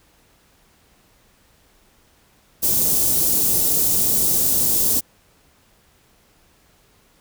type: band-stop noise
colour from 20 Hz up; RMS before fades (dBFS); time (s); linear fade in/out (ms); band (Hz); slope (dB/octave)
white; -18; 2.62-5.01; 20; 430 to 7400; 12
effects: pink hiss -57 dBFS RMS until 7.2 s